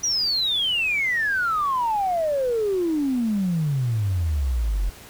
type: exponential sweep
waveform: sine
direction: down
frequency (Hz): 5920 to 42.95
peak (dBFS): -19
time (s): 0.03-4.9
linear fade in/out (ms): 10
effects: tanh soft clip ceiling -15 dBFS + pink hiss -44 dBFS RMS until 5.09 s